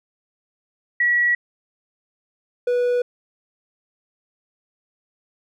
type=tone pair in turn; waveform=sine / triangle; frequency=1929 / 489.5 Hz; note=B6 / B4; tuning=-41 / -15 cents; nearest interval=2 octaves; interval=2374 cents; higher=first; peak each=-15 dBFS; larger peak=neither; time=1-1.35 / 2.67-3.02 s; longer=neither; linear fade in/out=5 ms; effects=none